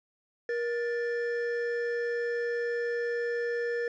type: tone pair together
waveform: triangle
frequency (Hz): 474 / 1760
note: A#4 / A6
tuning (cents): +29 / 0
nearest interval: octave + major seventh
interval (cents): 2271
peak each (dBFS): -27 / -34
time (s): 0.49-3.88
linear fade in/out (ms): 2
effects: resampled to 16000 Hz + 10-bit